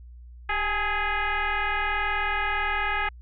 sine tone with frequency modulation, 396.8 Hz, G4, 21 cents sharp, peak -23 dBFS, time 0.49-3.09 s, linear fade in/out 5 ms, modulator 416 Hz, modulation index 5.1, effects added 60 Hz sine -42 dBFS peak until 3.21 s

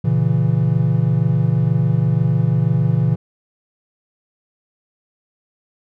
triangle chord, A# diminished, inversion none, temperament equal, 116.54 / 138.59 / 164.81 Hz, A#2 / C#3 / E3, 0 / 0 / 0 cents, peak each -16 dBFS, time 0.04-3.16 s, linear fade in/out 10 ms, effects none

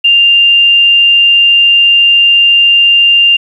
sine tone, 2794 Hz, F7, in tune, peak -3 dBFS, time 0.04-3.37 s, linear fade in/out 10 ms, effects 7-bit

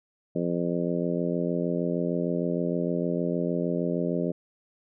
harmonic tone, 86.5 Hz, F2, 16 cents flat, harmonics 2 / 3 / 4 / 5 / 6 / 7, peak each -29 / -31 / -32 / -33 / -34 / -34 dBFS, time 0.35-4.32 s, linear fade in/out 10 ms, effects none

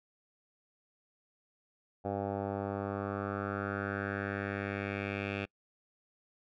10% pulse tone with low-pass filter sweep, 100 Hz, G2, 35 cents sharp, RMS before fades -36 dBFS, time 2.04-5.46 s, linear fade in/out 20 ms, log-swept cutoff 770 to 2700 Hz, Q 3.7, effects noise-tail reverb RT60 0.1 s tail -26 dB re dry

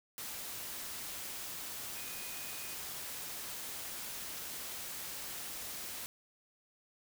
sine tone in noise, 2489 Hz, D#7, in tune, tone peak -52 dBFS, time 1.96-2.74 s, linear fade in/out 0 ms, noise white, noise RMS -43 dBFS, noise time 0.18-6.06 s, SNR -12 dB, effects none

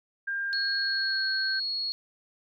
sine tone with pitch glide, 1600 to 1556.2 Hz, G6 to G6, +35 to -13 cents, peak -28 dBFS, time 0.27-1.6 s, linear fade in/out 10 ms, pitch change -48 cents, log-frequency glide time 0.78-1.29 s
sine tone, 4329 Hz, C#8, 42 cents flat, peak -28 dBFS, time 0.53-1.92 s, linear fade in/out 0 ms
effects none

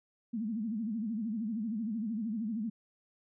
sine tone with vibrato, 220 Hz, A3, in tune, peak -32 dBFS, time 0.33-2.7 s, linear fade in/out 10 ms, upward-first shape sine, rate 13 Hz, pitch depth 140 cents each way, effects none

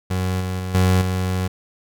30% pulse tone with level steps, 92.5 Hz, F#2, in tune, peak -17 / -20 / -22 / -11 / -17 dBFS, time 0.1-1.48 s, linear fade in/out 10 ms, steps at 0.4 / 0.59 / 0.74 / 1.01 s, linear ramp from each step 10 ms, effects none

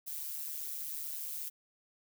violet noise with amplitude modulation, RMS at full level -37 dBFS, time 0.06-1.5 s, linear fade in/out 20 ms, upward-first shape sine, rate 149 Hz, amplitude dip 70%, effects none

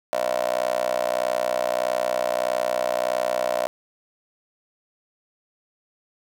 15% pulse tone with high-pass filter, 61.6 Hz, B1, 4 cents flat, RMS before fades -24 dBFS, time 0.13-3.67 s, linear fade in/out 0 ms, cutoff 630 Hz, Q 5.5, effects none

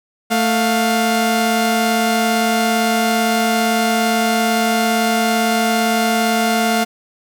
sawtooth tone pair together, 222.1 / 704 Hz, A3 / F5, +16 / +14 cents, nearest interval octave + minor sixth, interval 1998 cents, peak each -13 dBFS, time 0.3-6.85 s, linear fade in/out 20 ms, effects none

